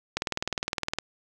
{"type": "click train", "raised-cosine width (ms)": 0.2, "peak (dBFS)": -10, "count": 17, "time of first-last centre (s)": [0.17, 0.986], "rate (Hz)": 19.6, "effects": []}